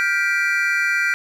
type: chord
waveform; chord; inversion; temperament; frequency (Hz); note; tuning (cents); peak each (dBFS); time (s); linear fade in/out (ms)
triangle; G dominant seventh; third; just; 1411.2 / 1568 / 1960 / 2352; F6 / G6 / B6 / D7; +18 / 0 / -14 / +2; -21; 0-1.14; 0
effects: none